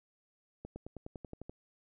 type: accelerating click train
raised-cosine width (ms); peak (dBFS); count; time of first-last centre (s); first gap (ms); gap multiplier
2; -30; 10; 0.65-1.496; 110; 0.96
effects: none